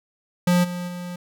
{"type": "tone with level steps", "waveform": "square", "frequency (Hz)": 177.3, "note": "F3", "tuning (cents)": 26, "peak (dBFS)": [-16, -28, -31], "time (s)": [0.47, 1.16], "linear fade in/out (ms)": 5, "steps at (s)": [0.63, 0.87], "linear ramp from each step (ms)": 20, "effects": []}